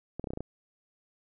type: clicks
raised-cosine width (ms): 2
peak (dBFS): -22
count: 7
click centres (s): 0.196 / 0.242 / 0.272 / 0.305 / 0.335 / 0.374 / 0.406
effects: none